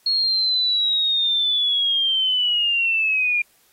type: linear sweep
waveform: sine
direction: down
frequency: 4310 to 2400 Hz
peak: -17 dBFS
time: 0.06-3.42 s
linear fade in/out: 5 ms
effects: white hiss -59 dBFS RMS until 3.72 s + AAC 48 kbps